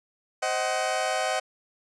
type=chord; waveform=sawtooth; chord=C diminished; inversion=none; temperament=just; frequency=523.3 / 627.9 / 753.5 Hz; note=C5 / Eb5 / Gb5; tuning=0 / +16 / +31 cents; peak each=-28 / -25 / -24 dBFS; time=0.42-1.4 s; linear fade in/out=10 ms; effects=resampled to 22050 Hz